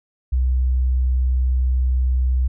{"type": "tone", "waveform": "sine", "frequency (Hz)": 63.5, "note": "B1", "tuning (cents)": 49, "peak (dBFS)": -15, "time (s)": [0.32, 2.48], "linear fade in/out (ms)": 10, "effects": []}